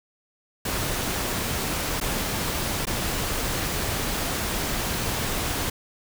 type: noise with dropouts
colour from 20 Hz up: pink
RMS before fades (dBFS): -27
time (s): 0.65-5.7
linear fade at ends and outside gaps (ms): 5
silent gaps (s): 2.002-2.011 / 2.855-2.869
effects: none